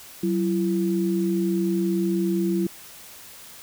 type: tone pair together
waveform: sine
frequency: 188.4 / 337.5 Hz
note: F#3 / E4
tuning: +32 / +41 cents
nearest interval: minor seventh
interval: 1009 cents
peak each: -23 dBFS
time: 0.23-2.67 s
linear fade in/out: 5 ms
effects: white hiss -44 dBFS RMS until 3.62 s